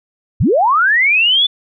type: linear sweep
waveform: sine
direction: up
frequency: 61.74 to 3520 Hz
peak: -9 dBFS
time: 0.4-1.47 s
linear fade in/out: 10 ms
effects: none